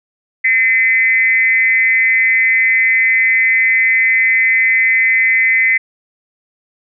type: tone with frequency modulation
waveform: sine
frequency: 2051 Hz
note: C7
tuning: 35 cents flat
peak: -9 dBFS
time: 0.44-5.78 s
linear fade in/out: 10 ms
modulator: 225 Hz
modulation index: 0.67
effects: none